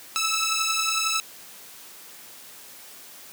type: beating tone pair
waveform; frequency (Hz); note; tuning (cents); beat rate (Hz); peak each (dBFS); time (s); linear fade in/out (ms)
10% pulse; 1304 / 1315; E6 / E6; -19 / -5; 11; -17 / -18; 0.16-1.2; 0
effects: white hiss -45 dBFS RMS until 3.32 s + high-pass 150 Hz 12 dB/octave